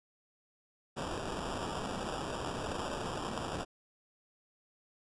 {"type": "noise with sample-and-hold", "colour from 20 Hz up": "white", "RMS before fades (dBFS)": -38, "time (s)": [0.96, 3.65], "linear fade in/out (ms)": 20, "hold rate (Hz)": 2100, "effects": ["resampled to 22050 Hz"]}